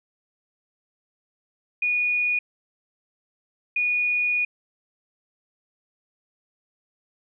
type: tone pair in turn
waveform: sine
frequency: 2456 / 2456 Hz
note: D#7 / D#7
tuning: -23 / -23 cents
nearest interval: unison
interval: 0 cents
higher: neither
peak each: -20 dBFS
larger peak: neither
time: 1.82-2.39 / 3.76-4.45 s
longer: second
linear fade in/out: 5 ms
effects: none